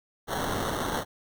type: noise with sample-and-hold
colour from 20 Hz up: blue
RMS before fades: -30 dBFS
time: 0.27-1.05 s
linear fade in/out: 50 ms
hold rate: 2450 Hz
effects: none